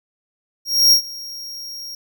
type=tone with ADSR envelope; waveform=45% pulse; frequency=5588 Hz; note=F8; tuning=in tune; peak=-8 dBFS; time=0.65-1.95 s; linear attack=270 ms; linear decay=93 ms; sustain=-22 dB; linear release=3 ms; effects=none